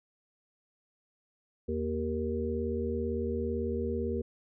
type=harmonic tone with a mistuned harmonic; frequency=77.9 Hz; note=D#2; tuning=3 cents sharp; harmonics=1 / 3 / 5 / 6; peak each=-35 / -35 / -35 / -35 dBFS; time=1.68-4.22 s; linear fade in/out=10 ms; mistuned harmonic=1; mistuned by=+50 cents; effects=none